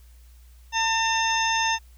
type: harmonic tone with a mistuned harmonic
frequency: 902 Hz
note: A5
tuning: 43 cents sharp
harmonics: 1 / 2 / 3 / 4 / 6 / 7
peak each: -24 / -27 / -29 / -30 / -32 / -32 dBFS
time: 0.72-1.79 s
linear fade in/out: 50 ms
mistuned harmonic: 6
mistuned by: -51 cents
effects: added 60 Hz sine -47 dBFS peak until 1.97 s + white hiss -61 dBFS RMS until 1.97 s